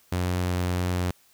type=tone; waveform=sawtooth; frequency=89.8 Hz; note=F2; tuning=49 cents sharp; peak=-20 dBFS; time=0.12-1.11 s; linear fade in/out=5 ms; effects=white hiss -60 dBFS RMS until 1.33 s